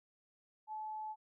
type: tone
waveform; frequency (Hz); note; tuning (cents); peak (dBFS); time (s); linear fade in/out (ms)
sine; 863; A5; -34; -40; 0.67-1.16; 50
effects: none